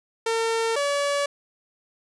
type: tone pair in turn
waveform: sawtooth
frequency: 454.2 / 570.3 Hz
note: A#4 / C#5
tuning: -45 / +49 cents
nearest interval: major third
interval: 394 cents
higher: second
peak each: -18 dBFS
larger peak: neither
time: 0.26-0.76 / 0.76-1.26 s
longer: neither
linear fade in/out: 5 ms
effects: resampled to 22050 Hz + 10-bit